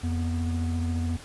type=tone pair together; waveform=triangle; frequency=85.8 / 243.1 Hz; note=F2 / B3; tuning=-30 / -27 cents; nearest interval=octave + tritone; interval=1803 cents; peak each=-24 / -29 dBFS; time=0.03-1.17 s; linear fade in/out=10 ms; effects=pink hiss -45 dBFS RMS until 1.24 s + resampled to 24000 Hz